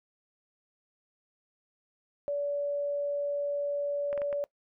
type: tone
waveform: sine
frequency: 574 Hz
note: D5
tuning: 40 cents flat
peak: -28 dBFS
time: 2.28-4.44 s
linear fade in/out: 0 ms
type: clicks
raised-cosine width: 0.5 ms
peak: -27 dBFS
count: 4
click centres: 4.129 / 4.177 / 4.218 / 4.328 s
effects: noise-tail reverb RT60 0.1 s tail -21 dB re dry